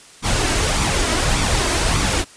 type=noise with flanger; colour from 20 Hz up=pink; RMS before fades=-18 dBFS; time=0.22-2.25 s; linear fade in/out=50 ms; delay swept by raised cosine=0.84 to 3.14 ms; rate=1.7 Hz; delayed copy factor=+0.5; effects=white hiss -44 dBFS RMS until 2.36 s + resampled to 22050 Hz